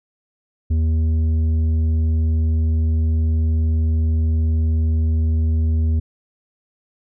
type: tone with tanh clipping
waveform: sine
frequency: 79.8 Hz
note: D#2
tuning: 44 cents sharp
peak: -16 dBFS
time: 0.7-6 s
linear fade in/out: 10 ms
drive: 7 dB
effects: none